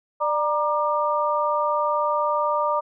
sine tone cluster, 594 / 942 / 1194 Hz, D5 / A#5 / D6, +20 / +18 / +28 cents, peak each -24 dBFS, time 0.2-2.81 s, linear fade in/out 20 ms, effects none

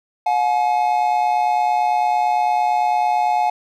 triangle tone pair together, 721 / 849.9 Hz, F#5 / G#5, -45 / +40 cents, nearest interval minor third, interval 285 cents, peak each -16 dBFS, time 0.26-3.5 s, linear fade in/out 5 ms, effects none

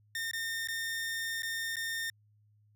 sawtooth tone with dropouts, 1821 Hz, A#6, 41 cents flat, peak -30 dBFS, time 0.15-2.1 s, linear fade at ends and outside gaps 2 ms, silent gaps 0.313-0.333 / 0.674-0.685 / 1.422-1.431 / 1.758-1.767 s, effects added 105 Hz sine -63 dBFS peak until 2.75 s

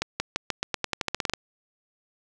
accelerating click train, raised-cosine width 0.2 ms, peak -8 dBFS, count 15, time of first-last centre 0.02-1.336 s, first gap 180 ms, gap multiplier 0.89, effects none

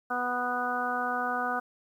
harmonic tone, 246.9 Hz, B3, in tune, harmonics 1 / 2 / 3 / 4 / 5 / 6, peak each -38 / -38 / -32 / -38 / -33 / -33 dBFS, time 0.1-1.6 s, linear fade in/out 10 ms, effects 10-bit

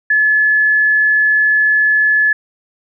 sine tone, 1717 Hz, A6, 43 cents flat, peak -9 dBFS, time 0.1-2.33 s, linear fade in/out 5 ms, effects none

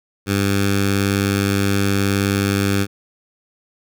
10% pulse tone with notch filter, 99.1 Hz, G2, 19 cents sharp, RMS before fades -18 dBFS, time 0.26-2.87 s, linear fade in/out 50 ms, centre 640 Hz, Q 1, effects none

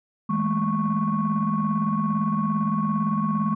sine tone cluster, 162.3 / 208 / 225.6 / 1104 Hz, E3 / G#3 / A3 / C#6, -27 / +3 / +44 / -7 cents, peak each -27 / -23 / -28 / -26 dBFS, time 0.29-3.55 s, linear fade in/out 10 ms, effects tanh soft clip ceiling -14 dBFS

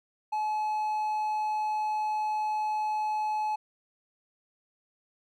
triangle tone, 855 Hz, A5, 50 cents flat, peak -25 dBFS, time 0.32-3.56 s, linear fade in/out 10 ms, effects none

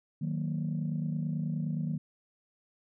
sine chord, D# minor, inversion none, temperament equal, 155.56 / 185 / 233.1 Hz, D#3 / F#3 / A#3, 0 / 0 / 0 cents, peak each -31 / -35 / -36 dBFS, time 0.21-1.98 s, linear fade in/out 10 ms, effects tanh soft clip ceiling -23 dBFS

